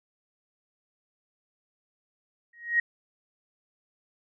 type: tone with exponential growth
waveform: sine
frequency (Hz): 1883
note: A#6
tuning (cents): +17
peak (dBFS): -17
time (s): 2.53-2.8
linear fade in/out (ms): 5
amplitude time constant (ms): 58
effects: none